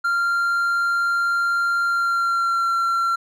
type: tone with pitch glide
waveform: triangle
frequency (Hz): 1388 to 1364.2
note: F6 to F6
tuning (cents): -11 to -41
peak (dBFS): -16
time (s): 0.04-3.16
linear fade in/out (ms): 10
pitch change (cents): -30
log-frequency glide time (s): 1.85-2.69
effects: none